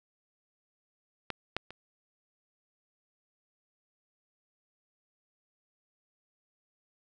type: clicks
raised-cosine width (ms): 0.3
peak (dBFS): -17 / -14 / -28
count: 3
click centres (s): 1.303 / 1.566 / 1.706
effects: none